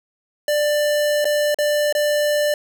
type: tone with dropouts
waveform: square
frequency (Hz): 592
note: D5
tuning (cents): +14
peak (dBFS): -17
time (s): 0.48-2.54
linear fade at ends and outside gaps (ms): 2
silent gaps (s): 1.245-1.253 / 1.545-1.586 / 1.926-1.95
effects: none